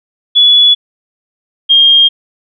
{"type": "tone pair in turn", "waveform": "sine", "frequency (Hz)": [3412, 3222], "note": ["G#7", "G7"], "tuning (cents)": [46, 47], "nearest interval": "minor second", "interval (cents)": 99, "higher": "first", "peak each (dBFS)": -3, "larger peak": "neither", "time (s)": [[0.35, 0.75], [1.69, 2.09]], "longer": "neither", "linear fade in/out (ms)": 20, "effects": []}